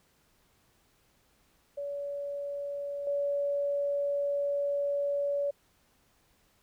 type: tone with level steps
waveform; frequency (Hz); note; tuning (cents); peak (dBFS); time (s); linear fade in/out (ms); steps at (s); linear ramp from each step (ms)
sine; 569; C#5; +45; -33 / -27; 1.77-5.51; 10; 3.07; 2
effects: pink hiss -68 dBFS RMS until 6.62 s